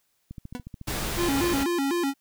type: click train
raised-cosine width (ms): 5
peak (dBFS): -26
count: 11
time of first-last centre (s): 0.31-1.029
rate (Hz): 13.9
type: tone with exponential decay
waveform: 40% pulse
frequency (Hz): 246.9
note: B3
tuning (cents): 0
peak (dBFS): -26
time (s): 0.55-0.63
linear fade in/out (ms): 0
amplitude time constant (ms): 17
type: noise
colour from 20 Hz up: pink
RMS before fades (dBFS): -30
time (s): 0.87-1.64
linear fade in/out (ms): 10
type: tone with vibrato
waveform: square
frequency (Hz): 309.6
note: D#4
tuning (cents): -9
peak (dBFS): -24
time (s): 1.16-2.14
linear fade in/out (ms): 50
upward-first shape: square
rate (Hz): 4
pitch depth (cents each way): 200
effects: white hiss -71 dBFS RMS until 2.2 s